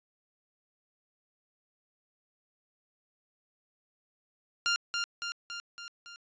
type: tone with echo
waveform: 15% pulse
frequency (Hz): 1396.9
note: F6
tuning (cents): 0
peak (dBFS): -19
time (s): 4.66-4.76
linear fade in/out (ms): 0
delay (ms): 280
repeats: 5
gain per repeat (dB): -4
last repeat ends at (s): 6.16
effects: resampled to 16000 Hz